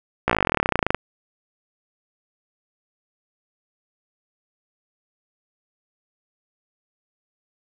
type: slowing click train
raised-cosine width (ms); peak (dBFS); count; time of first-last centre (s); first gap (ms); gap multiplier
0.5; -3; 26; 0.28-0.946; 16; 1.04
effects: none